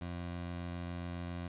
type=tone; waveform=20% pulse; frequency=87.31 Hz; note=F2; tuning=in tune; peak=-34 dBFS; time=0.01-1.48 s; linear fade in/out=5 ms; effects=resampled to 8000 Hz + 11-bit